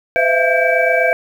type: tone cluster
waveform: sine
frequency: 509 / 652 / 680 / 1588 / 2299 Hz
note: C5 / E5 / F5 / G6 / D7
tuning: -48 / -19 / -46 / +22 / -37 cents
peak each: -18 dBFS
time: 0.16-1.13 s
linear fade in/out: 0 ms
effects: 7-bit